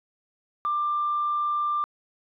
sine tone, 1187 Hz, D6, 18 cents sharp, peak -22 dBFS, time 0.65-1.84 s, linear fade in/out 0 ms, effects tanh soft clip ceiling -18 dBFS

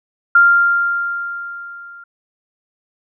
sine tone with level ramp, 1394 Hz, F6, 4 cents flat, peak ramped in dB -5 to -35 dBFS, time 0.35-2.04 s, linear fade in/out 5 ms, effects none

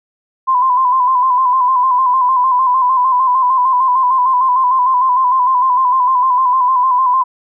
sine tone with vibrato, 1020 Hz, C6, 44 cents flat, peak -9 dBFS, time 0.47-7.24 s, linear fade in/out 20 ms, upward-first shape square, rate 6.6 Hz, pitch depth 48 cents each way, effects none

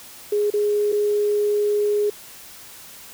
sine tone with dropouts, 415.3 Hz, G#4, in tune, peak -17 dBFS, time 0.32-2.1 s, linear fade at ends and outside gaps 5 ms, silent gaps 0.503-0.537 / 0.921-0.926 s, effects white hiss -42 dBFS RMS until 3.13 s

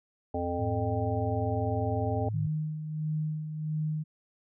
harmonic tone, 87.2 Hz, F2, 2 cents flat, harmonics 1 / 3 / 5 / 7 / 9, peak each -35 / -35 / -35 / -35 / -35 dBFS, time 0.34-2.29 s, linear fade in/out 5 ms
sine tone with pitch glide, 107.2 to 107.82 Hz, A2 to A2, -45 to -35 cents, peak -30 dBFS, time 0.59-2.47 s, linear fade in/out 5 ms, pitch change +10 cents, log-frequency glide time 2.01-2.2 s
sine tone with tremolo, 154.4 Hz, D#3, 13 cents flat, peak -27 dBFS, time 2.33-4.04 s, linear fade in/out 20 ms, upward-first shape sine, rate 1.5 Hz, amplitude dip 55%
effects none

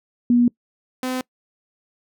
sine / sawtooth tone pair in turn, 241.4 / 255.8 Hz, B3 / C4, -39 / -39 cents, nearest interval minor second, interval 100 cents, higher second, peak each -12 / -19 dBFS, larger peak first, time 0.3-0.48 / 1.03-1.21 s, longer neither, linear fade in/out 2 ms, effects noise-tail reverb RT60 0.1 s tail -24 dB re dry

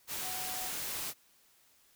sine tone in noise, 743 Hz, F#5, 7 cents sharp, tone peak -44 dBFS, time 0.21-0.71 s, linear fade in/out 50 ms, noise white, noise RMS -38 dBFS, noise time 0.07-1.14 s, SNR -9 dB, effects white hiss -66 dBFS RMS until 1.95 s

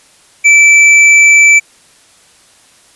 sine tone with tanh clipping, 2321 Hz, D7, 21 cents flat, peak -4 dBFS, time 0.44-1.6 s, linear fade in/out 20 ms, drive 14 dB, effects white hiss -45 dBFS RMS until 2.95 s + resampled to 24000 Hz

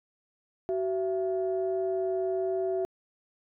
sine tone pair together, 377.3 / 669.4 Hz, F#4 / E5, +34 / +26 cents, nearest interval minor seventh, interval 992 cents, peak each -27 / -31 dBFS, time 0.69-2.85 s, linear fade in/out 0 ms, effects tanh soft clip ceiling -19 dBFS

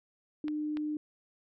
sine tone, 302 Hz, D4, 48 cents sharp, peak -31 dBFS, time 0.44-0.97 s, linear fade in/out 2 ms
clicks, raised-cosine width 0.3 ms, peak -27 dBFS, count 2, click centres 0.482 / 0.771 s
effects none

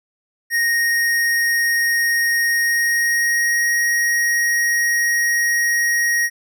square tone with pitch glide, 1864.7 to 1883.1 Hz, A#6 to A#6, 0 to +17 cents, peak -16 dBFS, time 0.5-6.3 s, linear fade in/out 50 ms, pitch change +17 cents, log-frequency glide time 2.47-3.74 s, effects none

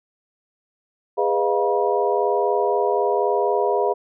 sine tone cluster, 410.7 / 494.6 / 619 / 700 / 964 Hz, G#4 / B4 / D#5 / F5 / B5, -19 / +3 / -9 / +4 / -42 cents, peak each -21 / -24 / -26 / -24 / -25 dBFS, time 1.17-3.94 s, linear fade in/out 20 ms, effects none

